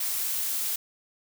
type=noise; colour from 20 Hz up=blue; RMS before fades=-29 dBFS; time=0-0.76 s; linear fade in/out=5 ms; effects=none